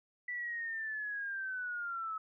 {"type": "linear sweep", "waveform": "sine", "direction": "down", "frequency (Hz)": [1975.5, 1285], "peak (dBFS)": -36, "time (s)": [0.28, 2.18], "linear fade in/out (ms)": 5, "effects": []}